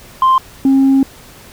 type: tone pair in turn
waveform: sine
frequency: 1046.5 / 269.9 Hz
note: C6 / C#4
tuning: 0 / -46 cents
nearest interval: octave + major seventh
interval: 2346 cents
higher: first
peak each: -5 dBFS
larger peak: neither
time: 0.22-0.38 / 0.65-1.03 s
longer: second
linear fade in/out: 2 ms
effects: tanh soft clip ceiling -5 dBFS + pink hiss -39 dBFS RMS until 1.52 s